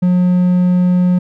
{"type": "tone", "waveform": "triangle", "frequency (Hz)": 180, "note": "F#3", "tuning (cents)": -47, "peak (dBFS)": -7, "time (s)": [0.02, 1.19], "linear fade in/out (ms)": 10, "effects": []}